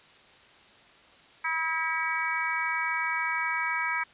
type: harmonic tone with a mistuned harmonic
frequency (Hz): 323.7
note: E4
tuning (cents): -31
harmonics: 3 / 4 / 5 / 6 / 7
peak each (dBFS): -33 / -34 / -33 / -34 / -31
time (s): 1.44-4.04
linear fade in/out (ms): 10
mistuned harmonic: 4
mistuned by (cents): -20
effects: white hiss -55 dBFS RMS until 4.13 s + resampled to 8000 Hz